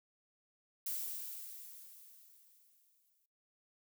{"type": "noise with exponential decay", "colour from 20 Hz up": "violet", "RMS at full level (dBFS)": -38, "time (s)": [0.86, 3.26], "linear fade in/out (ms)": 5, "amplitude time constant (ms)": 520, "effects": ["noise-tail reverb RT60 0.5 s tail -24 dB re dry"]}